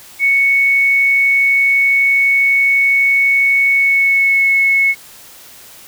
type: tone with pitch glide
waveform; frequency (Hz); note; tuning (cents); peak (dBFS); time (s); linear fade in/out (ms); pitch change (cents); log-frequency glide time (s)
sine; 2217 to 2195; C#7 to C#7; 0 to -18; -9; 0.19-4.95; 50; -18; 3.71-4.49
effects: white hiss -39 dBFS RMS until 5.87 s